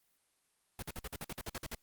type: noise bursts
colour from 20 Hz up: pink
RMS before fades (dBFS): -41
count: 12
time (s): 0.79-1.748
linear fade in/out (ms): 2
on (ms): 34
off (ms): 50
effects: white hiss -75 dBFS RMS until 1.82 s + Opus 32 kbps